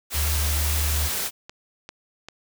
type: noise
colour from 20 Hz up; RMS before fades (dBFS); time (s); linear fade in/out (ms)
white; -27; 0.1-1.31; 50
type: tone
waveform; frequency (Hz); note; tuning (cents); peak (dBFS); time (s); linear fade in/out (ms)
sine; 74.8; D2; +32; -22; 0.13-1.1; 50
type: click train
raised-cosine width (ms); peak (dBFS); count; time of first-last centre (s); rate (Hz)
0.2; -21; 4; 1.1-2.286; 2.53
effects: none